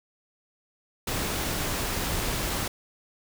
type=noise; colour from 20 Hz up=pink; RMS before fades=-29 dBFS; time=1.07-2.68 s; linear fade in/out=5 ms; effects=none